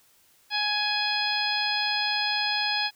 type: harmonic tone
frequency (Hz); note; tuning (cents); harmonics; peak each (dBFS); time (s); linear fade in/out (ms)
836; G#5; +11; 1 / 2 / 3 / 4 / 5 / 6; -31 / -31 / -31 / -31 / -31 / -31; 0.5-2.91; 50
effects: white hiss -61 dBFS RMS until 2.95 s